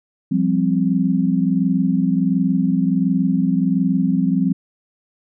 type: chord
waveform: sine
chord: F suspended second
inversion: none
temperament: equal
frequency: 174.61 / 196 / 261.6 Hz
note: F3 / G3 / C4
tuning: 0 / 0 / 0 cents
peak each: -19 dBFS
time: 0.31-4.53 s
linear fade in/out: 10 ms
effects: none